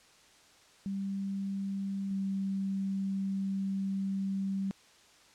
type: tone pair in turn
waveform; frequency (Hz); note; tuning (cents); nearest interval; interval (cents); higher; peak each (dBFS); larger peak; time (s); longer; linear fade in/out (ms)
sine; 196 / 194.31; G3 / G3; 0 / -15; unison; 15; first; -32 / -30; second; 0.86-2.11 / 2.11-4.71; second; 0
effects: white hiss -60 dBFS RMS until 5.34 s + low-pass 7000 Hz 12 dB/octave